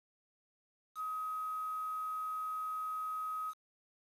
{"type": "tone with quantisation", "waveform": "sine", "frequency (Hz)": 1265, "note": "D#6", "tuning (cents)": 28, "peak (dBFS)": -36, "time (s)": [0.95, 3.54], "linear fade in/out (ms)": 50, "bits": 9, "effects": ["resampled to 32000 Hz"]}